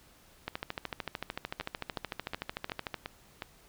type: two click trains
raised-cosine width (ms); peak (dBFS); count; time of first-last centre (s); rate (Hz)
0.3; -20 / -18; 6 / 34; 1.61-3.422 / 0.48-2.943; 2.76 / 13.4
effects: pink hiss -60 dBFS RMS until 3.68 s